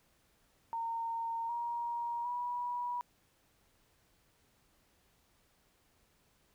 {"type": "tone with pitch steps", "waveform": "sine", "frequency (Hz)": [918, 944.4, 971.5], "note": ["A#5", "A#5", "B5"], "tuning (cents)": [-27, 22, -29], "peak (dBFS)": -34, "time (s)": [0.73, 3.01], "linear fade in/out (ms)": 0, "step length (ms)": 760, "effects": ["pink hiss -71 dBFS RMS until 6.54 s"]}